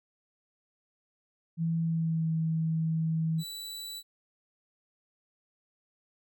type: tone with pitch glide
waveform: sine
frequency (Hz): 164.81 to 161.14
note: E3 to E3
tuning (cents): 0 to -39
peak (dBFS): -26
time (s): 1.57-3.44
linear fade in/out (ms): 50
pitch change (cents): -39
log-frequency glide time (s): 1.8-2.3
type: tone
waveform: sawtooth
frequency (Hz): 3951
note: B7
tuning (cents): 0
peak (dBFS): -35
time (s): 3.38-4.03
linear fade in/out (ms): 50
effects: none